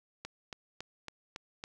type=click train; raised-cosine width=0.2 ms; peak=-23 dBFS; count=6; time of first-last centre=0.25-1.639 s; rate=3.6 Hz; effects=none